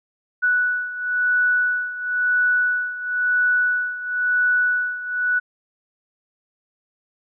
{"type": "beating tone pair", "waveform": "sine", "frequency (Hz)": [1478, 1478.98], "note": ["F#6", "F#6"], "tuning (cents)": [-2, -1], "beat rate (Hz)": 0.98, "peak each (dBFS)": [-19, -23], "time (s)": [0.42, 5.4], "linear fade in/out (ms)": 20, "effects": []}